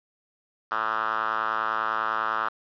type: tone with band-pass filter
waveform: 5% pulse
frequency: 110 Hz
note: A2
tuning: in tune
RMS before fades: -27 dBFS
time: 0.71-2.49 s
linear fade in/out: 10 ms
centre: 1300 Hz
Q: 4
effects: resampled to 11025 Hz + 8-bit